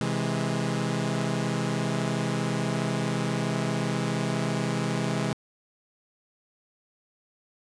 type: chord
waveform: sawtooth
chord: C augmented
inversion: none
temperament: equal with one note detuned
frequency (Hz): 130.81 / 163.2 / 207.7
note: C3 / E3 / G#3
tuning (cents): 0 / -17 / 0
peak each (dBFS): -26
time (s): 0.01-5.33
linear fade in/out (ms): 0
effects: resampled to 22050 Hz